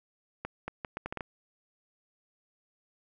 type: accelerating click train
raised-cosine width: 0.5 ms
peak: -20 dBFS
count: 8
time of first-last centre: 0.45-1.208 s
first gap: 230 ms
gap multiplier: 0.73
effects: none